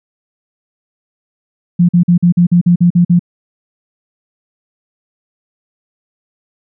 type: tone bursts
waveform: sine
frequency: 174.61 Hz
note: F3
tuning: in tune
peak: -5 dBFS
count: 10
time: 1.79-3.194 s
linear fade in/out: 10 ms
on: 99 ms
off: 46 ms
effects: none